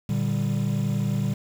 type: chord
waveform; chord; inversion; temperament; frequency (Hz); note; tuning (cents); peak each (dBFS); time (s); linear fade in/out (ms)
triangle; G minor; first; equal with one note detuned; 116.54 / 147.43 / 196; Bb2 / D3 / G3; 0 / +7 / 0; -24; 0.09-1.34; 5
effects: tanh soft clip ceiling -14 dBFS + 7-bit